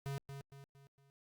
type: tone with echo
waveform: square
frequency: 138.59 Hz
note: C#3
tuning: in tune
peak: -39 dBFS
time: 0.06-0.18 s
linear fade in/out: 0 ms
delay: 230 ms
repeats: 4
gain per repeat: -7 dB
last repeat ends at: 1.1 s
effects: Opus 48 kbps